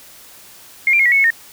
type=tone with pitch steps; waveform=sine; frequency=2137 / 2371 / 2155 / 1935 / 2205 / 2192 / 1839 Hz; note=C7 / D7 / C#7 / B6 / C#7 / C#7 / A#6; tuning=+36 / +16 / -49 / -36 / -10 / -20 / -24 cents; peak=-10 dBFS; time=0.87-1.304 s; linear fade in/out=2 ms; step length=62 ms; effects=white hiss -42 dBFS RMS until 1.52 s